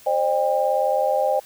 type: tone cluster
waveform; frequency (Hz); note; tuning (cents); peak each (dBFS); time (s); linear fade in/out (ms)
sine; 527 / 606 / 799; C5 / D#5 / G5; +12 / -46 / +33; -22; 0.06-1.4; 10
effects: white hiss -48 dBFS RMS until 1.45 s